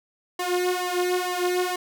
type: tone with flanger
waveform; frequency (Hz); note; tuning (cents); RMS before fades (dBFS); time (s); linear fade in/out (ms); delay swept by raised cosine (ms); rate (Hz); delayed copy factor
sawtooth; 360; F#4; -47; -25; 0.39-1.76; 5; 1 to 3.3; 2.2; +0.8
effects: none